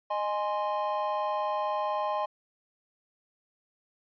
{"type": "chord", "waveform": "triangle", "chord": "Ab major", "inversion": "second", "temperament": "equal with one note detuned", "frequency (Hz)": [615.1, 830.6, 1046.5], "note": ["Eb5", "Ab5", "C6"], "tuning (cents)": [-20, 0, 0], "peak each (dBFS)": -30, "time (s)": [0.1, 2.26], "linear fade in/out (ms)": 10, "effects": ["resampled to 11025 Hz"]}